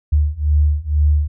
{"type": "beating tone pair", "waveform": "sine", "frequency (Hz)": [73.42, 75.52], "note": ["D2", "D2"], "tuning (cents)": [0, 49], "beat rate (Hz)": 2.1, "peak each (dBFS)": [-16, -15], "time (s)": [0.12, 1.28], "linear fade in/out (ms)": 10, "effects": []}